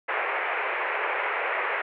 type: band-pass noise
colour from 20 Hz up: white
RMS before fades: -28 dBFS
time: 0.08-1.82 s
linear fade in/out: 10 ms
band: 400 to 2400 Hz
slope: 48 dB/octave
effects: none

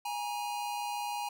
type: tone pair together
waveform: square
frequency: 827 / 947.2 Hz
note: G#5 / A#5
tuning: -8 / +27 cents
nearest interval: major second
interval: 235 cents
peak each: -36 / -39 dBFS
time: 0.05-1.29 s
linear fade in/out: 5 ms
effects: none

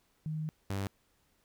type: tone pair in turn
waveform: sine / sawtooth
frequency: 155.56 / 98.21 Hz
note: D#3 / G2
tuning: 0 / +4 cents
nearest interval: minor sixth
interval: 796 cents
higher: first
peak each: -33 / -29 dBFS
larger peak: second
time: 0.26-0.49 / 0.7-0.87 s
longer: first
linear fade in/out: 0 ms
effects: pink hiss -72 dBFS RMS until 1.44 s

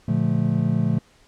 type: chord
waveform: triangle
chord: Bb major seventh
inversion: none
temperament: just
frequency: 116.54 / 145.68 / 174.81 / 218.5 Hz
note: Bb2 / D3 / F3 / A3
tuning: 0 / -14 / +2 / -12 cents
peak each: -22 dBFS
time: 0.08-0.99 s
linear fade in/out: 5 ms
effects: pink hiss -56 dBFS RMS until 1.27 s + low-pass 8000 Hz 12 dB/octave

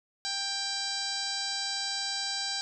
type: harmonic tone with a mistuned harmonic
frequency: 791 Hz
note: G5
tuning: 15 cents sharp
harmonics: 1 / 2 / 3 / 4 / 5 / 6 / 7 / 8 / 9 / 10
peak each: -41 / -40 / -46 / -44 / -36 / -35 / -39 / -46 / -44 / -43 dBFS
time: 0.25-2.61 s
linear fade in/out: 0 ms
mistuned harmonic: 3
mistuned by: -20 cents
effects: none

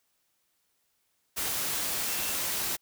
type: tone in noise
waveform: sine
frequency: 2691 Hz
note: E7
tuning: 35 cents sharp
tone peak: -42 dBFS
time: 2.07-2.33 s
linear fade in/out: 20 ms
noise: white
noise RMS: -31 dBFS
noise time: 1.36-2.77 s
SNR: -14 dB
effects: white hiss -74 dBFS RMS until 2.81 s

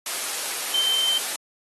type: tone in noise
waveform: sine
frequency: 3109 Hz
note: G7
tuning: 15 cents flat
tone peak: -20 dBFS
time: 0.74-1.18 s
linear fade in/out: 2 ms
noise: white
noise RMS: -28 dBFS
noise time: 0.06-1.36 s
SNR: +5 dB
effects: high-pass 400 Hz 12 dB/octave + AAC 32 kbps

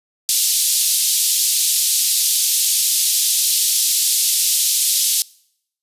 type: band-pass noise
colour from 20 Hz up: white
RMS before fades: -17 dBFS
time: 0.29-5.22 s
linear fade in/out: 0 ms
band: 3500 to 13000 Hz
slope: 24 dB/octave
effects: noise-tail reverb RT60 0.7 s tail -24 dB re dry + resampled to 32000 Hz

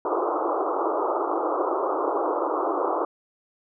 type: band-pass noise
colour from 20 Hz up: pink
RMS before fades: -25 dBFS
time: 0.05-3.05 s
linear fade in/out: 2 ms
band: 310 to 1300 Hz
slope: 96 dB/octave
effects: none

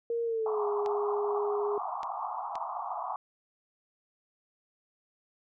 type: tone with pitch glide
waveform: sine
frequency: 466.2 to 412.9 Hz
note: A#4 to G#4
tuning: 0 to -10 cents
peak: -28 dBFS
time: 0.1-1.78 s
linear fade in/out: 2 ms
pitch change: -210 cents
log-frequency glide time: 0.24-0.66 s
type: band-pass noise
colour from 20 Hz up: pink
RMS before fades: -36 dBFS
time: 0.46-3.16 s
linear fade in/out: 2 ms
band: 690 to 1200 Hz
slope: 96 dB/octave
type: clicks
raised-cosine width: 0.2 ms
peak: -26 dBFS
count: 3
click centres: 0.861 / 2.032 / 2.555 s
effects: none

